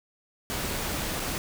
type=noise with dropouts; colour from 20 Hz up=pink; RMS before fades=-31 dBFS; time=0.5-1.38 s; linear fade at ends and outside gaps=0 ms; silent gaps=1.197-1.201 s; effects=none